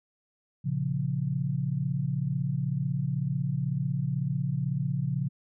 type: chord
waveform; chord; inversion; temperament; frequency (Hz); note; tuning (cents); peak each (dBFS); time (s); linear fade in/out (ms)
sine; Bb minor; none; equal; 116.54 / 138.59 / 174.61; Bb2 / Db3 / F3; 0 / 0 / 0; -34 / -28 / -32; 0.64-5.29; 20
effects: none